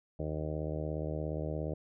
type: harmonic tone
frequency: 77.1 Hz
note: D#2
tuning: 15 cents flat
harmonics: 1 / 2 / 3 / 4 / 5 / 6 / 7 / 8 / 9 / 10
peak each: -39 / -38 / -50 / -42 / -45 / -43 / -43 / -43 / -55 / -56 dBFS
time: 0.19-1.74 s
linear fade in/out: 5 ms
effects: none